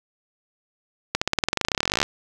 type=accelerating click train; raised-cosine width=0.2 ms; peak=-3 dBFS; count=28; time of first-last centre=1.15-2.03 s; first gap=65 ms; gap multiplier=0.94; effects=7-bit